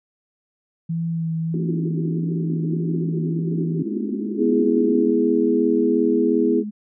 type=tone with vibrato; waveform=sine; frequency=164.4 Hz; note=E3; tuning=4 cents flat; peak=-21 dBFS; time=0.89-3.83 s; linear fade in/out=10 ms; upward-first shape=sine; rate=1.6 Hz; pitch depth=21 cents each way
type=band-pass noise; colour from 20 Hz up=white; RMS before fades=-28 dBFS; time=1.54-5.1 s; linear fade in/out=2 ms; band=220 to 390 Hz; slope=96 dB/octave
type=tone; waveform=sine; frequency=210 Hz; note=G#3; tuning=19 cents sharp; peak=-26 dBFS; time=3.84-6.71 s; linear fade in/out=20 ms
type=chord; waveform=sine; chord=E major; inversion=second; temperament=equal; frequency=246.9 / 329.6 / 415.3 Hz; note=B3 / E4 / G#4; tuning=0 / 0 / 0 cents; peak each=-20 dBFS; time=4.36-6.64 s; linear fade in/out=50 ms
effects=none